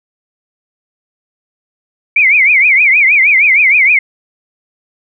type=tone with vibrato; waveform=sine; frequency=2261 Hz; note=C#7; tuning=34 cents sharp; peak=-5 dBFS; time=2.16-3.99 s; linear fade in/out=5 ms; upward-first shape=triangle; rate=6.4 Hz; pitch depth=210 cents each way; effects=none